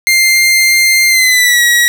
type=tone with pitch glide; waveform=sawtooth; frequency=2101 to 1915.5 Hz; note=C7 to A#6; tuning=+7 to +47 cents; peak=-3 dBFS; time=0.07-1.88 s; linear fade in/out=0 ms; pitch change=-160 cents; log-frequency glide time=1.08-1.62 s; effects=none